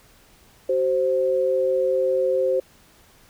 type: tone pair together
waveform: sine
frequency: 378.3 / 524 Hz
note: F#4 / C5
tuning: +38 / +2 cents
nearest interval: tritone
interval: 564 cents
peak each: -24 / -19 dBFS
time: 0.69-2.6 s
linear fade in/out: 5 ms
effects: pink hiss -54 dBFS RMS until 3.29 s